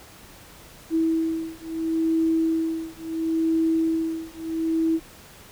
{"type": "beating tone pair", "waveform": "sine", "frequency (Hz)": [324.3, 325.03], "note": ["E4", "E4"], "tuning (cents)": [-28, -24], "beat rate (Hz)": 0.73, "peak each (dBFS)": -24, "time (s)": [0.9, 5], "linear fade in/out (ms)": 50, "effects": ["pink hiss -47 dBFS RMS until 5.51 s"]}